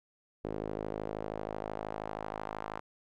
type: tone with band-pass filter sweep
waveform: sawtooth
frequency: 52.9 Hz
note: G#1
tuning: 33 cents sharp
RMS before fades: -39 dBFS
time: 0.44-2.8 s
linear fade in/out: 10 ms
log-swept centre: 420 to 960 Hz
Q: 1.6
effects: none